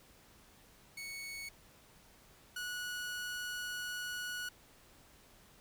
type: tone pair in turn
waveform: sawtooth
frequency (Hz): 2217 / 1464.8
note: C#7 / F#6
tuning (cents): 0 / -18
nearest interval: perfect fifth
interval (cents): 718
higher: first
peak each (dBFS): -39 / -35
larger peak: second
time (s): 0.97-1.49 / 2.56-4.49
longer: second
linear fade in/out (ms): 5
effects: pink hiss -62 dBFS RMS until 5.6 s